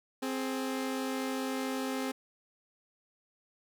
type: tone pair together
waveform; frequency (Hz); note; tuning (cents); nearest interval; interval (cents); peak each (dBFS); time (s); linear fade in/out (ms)
sawtooth; 262.5 / 420.5; C4 / G#4; +6 / +22; minor sixth; 816; -29 / -35; 0.22-2.12; 10
effects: none